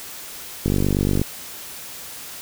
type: click train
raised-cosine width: 3 ms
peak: -7 dBFS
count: 28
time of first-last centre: 0.66-1.216 s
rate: 48.6 Hz
effects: white hiss -36 dBFS RMS until 2.41 s